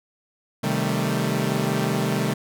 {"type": "chord", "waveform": "sawtooth", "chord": "A half-diminished seventh", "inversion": "first", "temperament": "equal with one note detuned", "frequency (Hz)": [130.81, 155.56, 196, 221.8], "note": ["C3", "Eb3", "G3", "A3"], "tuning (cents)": [0, 0, 0, 14], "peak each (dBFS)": -23, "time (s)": [0.63, 2.34], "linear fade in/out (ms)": 10, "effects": []}